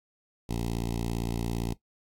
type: tone with notch filter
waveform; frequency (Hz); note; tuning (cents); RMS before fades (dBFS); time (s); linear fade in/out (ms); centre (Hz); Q
10% pulse; 57.6; A#1; -20; -31; 0.49-1.74; 5; 1500; 0.74
effects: noise-tail reverb RT60 0.1 s tail -17 dB re dry + AAC 64 kbps